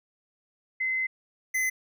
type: tone pair in turn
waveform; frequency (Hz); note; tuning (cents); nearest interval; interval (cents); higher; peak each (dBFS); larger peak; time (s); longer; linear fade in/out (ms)
sine / square; 2053 / 2038; C7 / C7; -33 / -46; unison; 13; first; -25; neither; 0.8-1.07 / 1.54-1.7; first; 10
effects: none